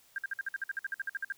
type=tone bursts; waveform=sine; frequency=1596 Hz; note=G6; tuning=31 cents sharp; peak=-31 dBFS; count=16; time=0.16-1.323 s; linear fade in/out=2 ms; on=23 ms; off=53 ms; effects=white hiss -63 dBFS RMS until 1.37 s